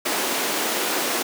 pink high-pass noise, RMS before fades -24 dBFS, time 0.05-1.23 s, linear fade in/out 10 ms, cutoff 270 Hz, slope 24 dB/octave, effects none

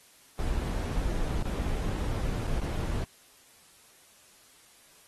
brown noise with dropouts, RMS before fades -30 dBFS, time 0.39-3.04 s, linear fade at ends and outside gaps 1 ms, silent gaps 1.426-1.454 / 2.469-2.476 / 2.602-2.616 s, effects white hiss -58 dBFS RMS until 5.07 s + AAC 32 kbps

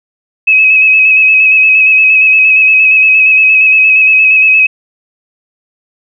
sine tone with vibrato, 2563 Hz, E7, 49 cents flat, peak -3 dBFS, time 0.47-4.67 s, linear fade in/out 10 ms, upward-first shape square, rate 8.6 Hz, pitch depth 22 cents each way, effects none

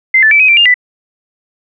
sine tone with pitch steps, 2076 / 1754 / 2319 / 2525 / 2352 / 2812 / 1985 Hz, C7 / A6 / D7 / D#7 / D7 / F7 / B6, -14 / -6 / -22 / +25 / +2 / +11 / +8 cents, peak -4 dBFS, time 0.14-0.742 s, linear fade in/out 5 ms, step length 86 ms, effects none

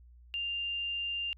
sine tone, 2794 Hz, F7, in tune, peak -32 dBFS, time 0.34-1.33 s, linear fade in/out 0 ms, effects added 60 Hz sine -53 dBFS peak until 1.37 s

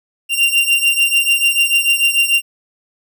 45% pulse beating tone pair, 2774 / 2780.8 Hz, F7 / F7, -12 / -8 cents, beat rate 6.8 Hz, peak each -14 / -16 dBFS, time 0.29-2.42 s, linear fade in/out 50 ms, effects none

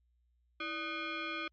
sine tone with frequency modulation, 587 Hz, D5, 1 cent flat, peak -36 dBFS, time 0.6-1.48 s, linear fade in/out 5 ms, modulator 914 Hz, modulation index 2.9, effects added 60 Hz sine -70 dBFS peak until 1.52 s + AAC 64 kbps

